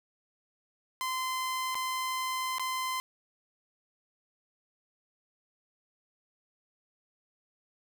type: tone with dropouts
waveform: sawtooth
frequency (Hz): 1033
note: C6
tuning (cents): -22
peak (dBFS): -27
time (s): 1.01-3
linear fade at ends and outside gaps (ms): 0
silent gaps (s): 1.746-1.753 / 2.583-2.596
effects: none